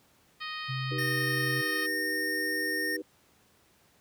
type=harmonic tone; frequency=622.3 Hz; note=D#5; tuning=in tune; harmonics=2 / 3 / 4 / 5 / 6 / 7 / 8; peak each=-40 / -40 / -43 / -43 / -46 / -45 / -49 dBFS; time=0.4-1.87 s; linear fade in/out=20 ms
type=tone with pitch glide; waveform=sine; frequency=130.81 to 131.57 Hz; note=C3 to C3; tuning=0 to +10 cents; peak=-31 dBFS; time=0.68-1.62 s; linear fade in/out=20 ms; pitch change=+10 cents; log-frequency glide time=1.22-1.46 s
type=chord; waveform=sine; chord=Eb augmented; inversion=none; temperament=just; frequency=311.1 / 388.9 / 486.1 Hz; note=Eb4 / G4 / B4; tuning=0 / -14 / -28 cents; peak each=-37 / -39 / -39 dBFS; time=0.91-3.02 s; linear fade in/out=5 ms
type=tone; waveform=square; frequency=1836 Hz; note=A#6; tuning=27 cents flat; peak=-30 dBFS; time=0.98-2.97 s; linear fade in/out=10 ms
effects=pink hiss -64 dBFS RMS until 4 s + high-pass 80 Hz 12 dB/octave